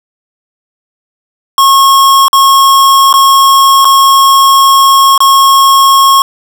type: tone with dropouts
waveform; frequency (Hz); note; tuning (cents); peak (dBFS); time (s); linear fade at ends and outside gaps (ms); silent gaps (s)
square; 1089; C#6; -31; -3; 1.58-6.22; 1; 2.282-2.33 / 3.128-3.139 / 3.846-3.852 / 5.178-5.204
effects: none